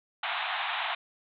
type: band-pass noise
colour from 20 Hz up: pink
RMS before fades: -32 dBFS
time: 0.23-0.95 s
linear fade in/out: 5 ms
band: 680 to 3800 Hz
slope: 96 dB/octave
effects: none